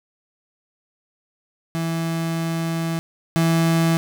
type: tone pair in turn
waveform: 35% pulse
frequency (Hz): 164.81 / 164.81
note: E3 / E3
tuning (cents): 0 / 0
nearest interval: unison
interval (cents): 0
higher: neither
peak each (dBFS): -20 / -14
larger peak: second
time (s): 1.75-2.99 / 3.36-3.97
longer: first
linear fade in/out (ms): 0
effects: none